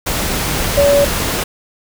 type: tone in noise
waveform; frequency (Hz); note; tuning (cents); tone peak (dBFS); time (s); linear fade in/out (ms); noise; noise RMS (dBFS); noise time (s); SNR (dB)
sine; 568; C#5; +42; -8; 0.77-1.05; 10; pink; -18; 0.06-1.44; +7
effects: none